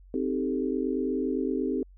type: chord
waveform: sine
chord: A half-diminished seventh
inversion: first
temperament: equal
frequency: 261.6 / 311.1 / 392 / 440 Hz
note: C4 / Eb4 / G4 / A4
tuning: 0 / 0 / 0 / 0 cents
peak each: -29 / -32 / -31 / -34 dBFS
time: 0.14-1.83 s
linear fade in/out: 2 ms
effects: added 46 Hz sine -49 dBFS peak until 1.97 s